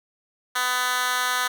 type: tone with high-pass filter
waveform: 10% pulse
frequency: 250 Hz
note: B3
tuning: 21 cents sharp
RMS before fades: -24 dBFS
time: 0.55-1.48 s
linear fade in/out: 10 ms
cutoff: 1400 Hz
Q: 1.2
effects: none